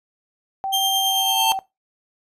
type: tone with pitch glide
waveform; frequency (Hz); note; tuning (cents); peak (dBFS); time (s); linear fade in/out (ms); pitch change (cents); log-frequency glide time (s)
sine; 775 to 770.1; G5 to G5; -20 to -31; -22; 0.64-1.59; 0; -11; 0.87-1.17
type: tone with tremolo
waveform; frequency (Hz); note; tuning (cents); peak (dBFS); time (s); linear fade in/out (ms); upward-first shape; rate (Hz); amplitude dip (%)
40% pulse; 3173; G7; +20; -16; 0.72-1.53; 20; triangle; 9.1; 30
type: tone with exponential growth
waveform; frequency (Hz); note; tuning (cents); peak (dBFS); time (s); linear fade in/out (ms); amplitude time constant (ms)
square; 889; A5; +18; -17; 0.83-1.52; 0; 150
effects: noise-tail reverb RT60 0.2 s tail -18 dB re dry + resampled to 32000 Hz